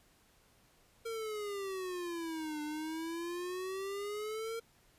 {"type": "exponential two-way sweep", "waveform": "square", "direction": "down then up", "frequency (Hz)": [461.1, 298.1, 461.1], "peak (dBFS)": -38, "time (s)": [1.05, 4.6], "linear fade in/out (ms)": 10, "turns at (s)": 2.62, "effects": ["pink hiss -67 dBFS RMS until 4.98 s", "resampled to 32000 Hz"]}